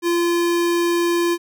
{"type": "tone", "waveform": "square", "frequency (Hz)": 344, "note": "F4", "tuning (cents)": -26, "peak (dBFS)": -17, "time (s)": [0.02, 1.38], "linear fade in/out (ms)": 50, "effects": []}